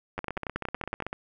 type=two click trains; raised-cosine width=0.5 ms; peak=-18 / -16 dBFS; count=16 / 10; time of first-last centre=0.18-1.129 / 0.19-1.023 s; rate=15.8 / 10.8 Hz; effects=none